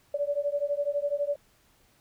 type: beating tone pair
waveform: sine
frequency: 570 / 582 Hz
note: C#5 / D5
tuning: +48 / -16 cents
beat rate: 12 Hz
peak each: -29 / -29 dBFS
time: 0.14-1.36 s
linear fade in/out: 5 ms
effects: pink hiss -64 dBFS RMS until 2 s